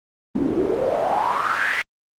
pink noise with band-pass filter sweep, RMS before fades -21 dBFS, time 0.35-1.82 s, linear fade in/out 5 ms, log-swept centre 250 to 2100 Hz, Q 7.2, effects Opus 24 kbps

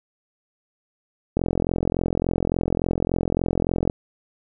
click train, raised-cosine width 2 ms, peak -8 dBFS, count 111, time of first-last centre 1.37-3.899 s, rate 43.5 Hz, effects none

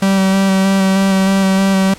45% pulse tone with vibrato, 192.9 Hz, G3, 28 cents flat, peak -10 dBFS, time 0.02-1.94 s, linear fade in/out 5 ms, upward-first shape square, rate 3.2 Hz, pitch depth 13 cents each way, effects pink hiss -37 dBFS RMS until 1.98 s + low-pass 11000 Hz 12 dB/octave

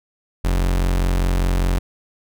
40% pulse tone, 45 Hz, F#1, 47 cents flat, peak -15 dBFS, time 0.44-1.79 s, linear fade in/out 10 ms, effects none

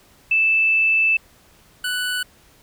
sine / 25% pulse tone pair in turn, 2637 / 1486 Hz, E7 / F#6, 0 / +7 cents, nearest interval minor seventh, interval 993 cents, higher first, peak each -14 / -18 dBFS, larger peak first, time 0.31-1.17 / 1.84-2.23 s, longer first, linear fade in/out 5 ms, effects pink hiss -53 dBFS RMS until 2.62 s

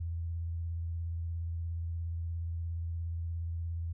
sine tone with vibrato, 83.7 Hz, E2, 27 cents sharp, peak -33 dBFS, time 0-3.93 s, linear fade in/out 10 ms, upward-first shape triangle, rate 17 Hz, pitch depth 38 cents each way, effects none

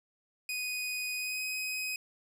sawtooth tone with pitch glide, 2489 to 2519 Hz, D#7 to D#7, 0 to +21 cents, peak -30 dBFS, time 0.49-1.96 s, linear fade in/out 2 ms, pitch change +21 cents, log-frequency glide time 1.14-1.44 s, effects none

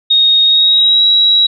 sine tone with pitch glide, 3729 to 3872 Hz, A#7 to B7, 0 to -35 cents, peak -6 dBFS, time 0.1-1.47 s, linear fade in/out 10 ms, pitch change +65 cents, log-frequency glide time 0.44-1.03 s, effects none

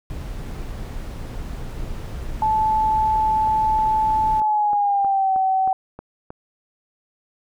brown noise, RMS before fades -30 dBFS, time 0.1-4.4 s, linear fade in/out 0 ms
sine tone with pitch glide, 870 to 761.8 Hz, A5 to G5, -20 to -50 cents, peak -16 dBFS, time 2.42-5.73 s, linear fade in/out 2 ms, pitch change -230 cents, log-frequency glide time 4.34-5.34 s
click train, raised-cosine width 1 ms, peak -21 dBFS, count 11, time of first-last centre 3.16-6.305 s, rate 3.18 Hz
effects none

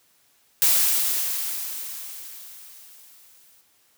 blue noise with exponential decay, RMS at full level -17 dBFS, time 0.62-3.61 s, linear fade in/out 0 ms, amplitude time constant 650 ms, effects white hiss -62 dBFS RMS until 3.97 s + high-pass 60 Hz 12 dB/octave

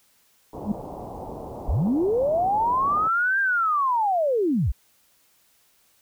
white low-pass noise, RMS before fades -36 dBFS, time 0.53-3.08 s, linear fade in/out 5 ms, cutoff 900 Hz, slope 48 dB/octave
sine tone with exponential growth, 207.7 Hz, G#3, in tune, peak -17 dBFS, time 0.57-0.72 s, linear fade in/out 5 ms, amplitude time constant 32 ms
sine linear two-way sweep, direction up then down, 38 to 1610 to 38 Hz, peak -19 dBFS, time 1.68-4.72 s, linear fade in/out 10 ms, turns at 3.4 s
effects white hiss -62 dBFS RMS until 6.01 s

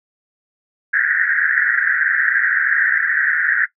pink band-pass noise, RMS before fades -17 dBFS, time 0.93-3.66 s, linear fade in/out 10 ms, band 1500 to 1900 Hz, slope 96 dB/octave, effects noise-tail reverb RT60 0.1 s tail -17 dB re dry

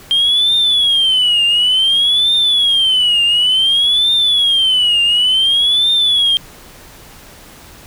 sine tone with vibrato, 3182 Hz, G7, 25 cents sharp, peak -8 dBFS, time 0.11-6.37 s, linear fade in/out 0 ms, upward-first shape triangle, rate 0.56 Hz, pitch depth 230 cents each way, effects tanh soft clip ceiling -7 dBFS + pink hiss -39 dBFS RMS until 7.86 s

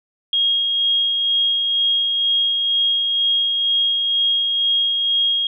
sine tone with tremolo, 3265 Hz, G#7, 30 cents flat, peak -14 dBFS, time 0.33-5.47 s, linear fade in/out 2 ms, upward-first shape sine, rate 2.1 Hz, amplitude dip 30%, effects none

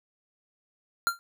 square tone with exponential decay, 1383 Hz, F6, 17 cents flat, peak -19 dBFS, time 1.07-1.19 s, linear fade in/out 0 ms, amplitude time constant 26 ms, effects none

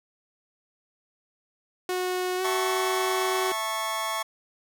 sawtooth tone with pitch glide, 365.6 to 376.3 Hz, F#4 to F#4, -21 to +29 cents, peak -22 dBFS, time 1.89-3.52 s, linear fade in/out 2 ms, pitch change +50 cents, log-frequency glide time 2.37-2.43 s
sawtooth chord, A major, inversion second, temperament just, 660 / 880 / 1100 Hz, E5 / A5 / C#6, +2 / 0 / -14 cents, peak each -30 / -29 / -26 dBFS, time 2.44-4.23 s, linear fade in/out 10 ms
effects none

